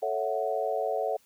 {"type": "chord", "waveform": "sine", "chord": "F# minor seventh", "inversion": "first", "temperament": "equal", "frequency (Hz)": [440, 554.4, 659.3, 740], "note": ["A4", "C#5", "E5", "F#5"], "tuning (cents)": [0, 0, 0, 0], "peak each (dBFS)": -32, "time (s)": [0.02, 1.17], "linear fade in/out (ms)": 10, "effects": ["white hiss -64 dBFS RMS until 1.25 s"]}